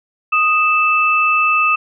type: tone pair together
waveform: sine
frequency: 1244.5 / 2637 Hz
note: D#6 / E7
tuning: 0 / 0 cents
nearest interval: octave + minor second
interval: 1300 cents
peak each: -14 dBFS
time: 0.32-1.76 s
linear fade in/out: 10 ms
effects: none